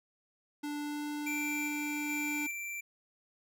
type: tone with pitch glide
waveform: square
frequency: 293.7 to 295.6 Hz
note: D4 to D4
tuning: 0 to +11 cents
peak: -36 dBFS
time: 0.63-2.47 s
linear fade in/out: 10 ms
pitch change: +11 cents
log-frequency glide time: 0.78-1.05 s
type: tone with tremolo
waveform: square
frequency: 2349 Hz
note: D7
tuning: in tune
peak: -35 dBFS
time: 1.26-2.81 s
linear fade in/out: 10 ms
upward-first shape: square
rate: 1.2 Hz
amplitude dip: 30%
effects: none